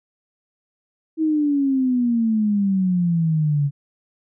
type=exponential sweep; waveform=sine; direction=down; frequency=321.8 to 140 Hz; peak=-16 dBFS; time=1.17-3.71 s; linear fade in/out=50 ms; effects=none